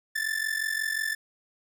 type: ring-modulated tone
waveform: 45% pulse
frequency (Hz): 1760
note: A6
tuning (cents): 0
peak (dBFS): -24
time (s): 0.15-1.15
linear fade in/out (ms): 10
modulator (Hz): 22.8
effects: none